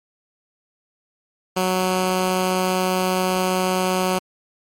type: tone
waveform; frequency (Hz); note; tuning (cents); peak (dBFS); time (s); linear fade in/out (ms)
10% pulse; 185; F#3; 0; -10; 1.56-4.19; 10
effects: MP3 64 kbps